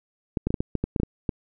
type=clicks; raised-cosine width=3 ms; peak=-11 dBFS; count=11; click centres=0.372 / 0.47 / 0.505 / 0.542 / 0.605 / 0.753 / 0.84 / 0.962 / 1 / 1.033 / 1.292 s; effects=none